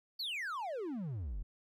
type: exponential sweep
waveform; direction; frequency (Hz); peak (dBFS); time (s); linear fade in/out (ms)
triangle; down; 4635 to 38.89; -35; 0.19-1.43; 10
effects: none